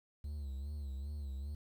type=tone with vibrato; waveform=triangle; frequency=70.5 Hz; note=C#2; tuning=30 cents sharp; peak=-37 dBFS; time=0.24-1.55 s; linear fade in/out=5 ms; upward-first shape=sine; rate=2.5 Hz; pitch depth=96 cents each way; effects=11-bit